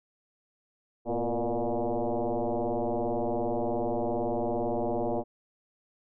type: tone with frequency modulation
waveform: sine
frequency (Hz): 126.7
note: B2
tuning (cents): +45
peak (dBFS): -26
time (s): 1.05-5.24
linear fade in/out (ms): 50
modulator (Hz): 118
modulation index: 5.7
effects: none